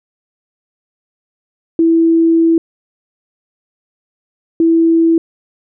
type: tone bursts at uneven times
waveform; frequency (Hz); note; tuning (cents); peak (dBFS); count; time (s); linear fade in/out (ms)
sine; 329.6; E4; 0; -7; 2; 1.79-2.58 / 4.6-5.18; 2
effects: none